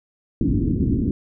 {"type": "low-pass noise", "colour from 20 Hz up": "white", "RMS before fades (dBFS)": -20, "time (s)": [0.41, 1.11], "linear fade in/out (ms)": 2, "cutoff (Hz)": 330, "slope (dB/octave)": 48, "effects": []}